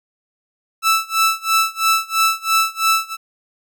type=tone with tremolo; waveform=sawtooth; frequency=1318.5 Hz; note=E6; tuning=in tune; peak=-8 dBFS; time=0.82-3.17 s; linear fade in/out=50 ms; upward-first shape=sine; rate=3 Hz; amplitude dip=95%; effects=none